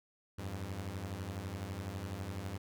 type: beating tone pair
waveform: sawtooth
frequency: 87.6 / 99.6 Hz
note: F2 / G2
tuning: +6 / +28 cents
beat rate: 12 Hz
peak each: -39 / -37 dBFS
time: 0.38-2.58 s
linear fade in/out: 10 ms
effects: none